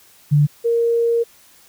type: tone pair in turn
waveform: sine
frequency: 146.83 / 466.2 Hz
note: D3 / A#4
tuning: 0 / 0 cents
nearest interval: octave + minor sixth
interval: 2000 cents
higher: second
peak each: -10 / -14 dBFS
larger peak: first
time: 0.31-0.47 / 0.64-1.24 s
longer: second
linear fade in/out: 20 ms
effects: white hiss -50 dBFS RMS until 1.68 s